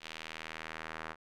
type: tone with band-pass filter sweep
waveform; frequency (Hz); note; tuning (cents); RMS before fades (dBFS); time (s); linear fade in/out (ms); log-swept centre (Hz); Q
sawtooth; 80; D#2; +49; -44; 0-1.16; 50; 3100 to 1400; 1.3
effects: none